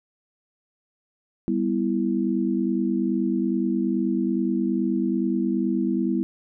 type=chord; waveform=sine; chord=E minor; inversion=first; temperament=just; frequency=197.78 / 247.2 / 329.6 Hz; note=G3 / B3 / E4; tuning=+16 / +2 / 0 cents; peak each=-25 dBFS; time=1.48-6.23 s; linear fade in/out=0 ms; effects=none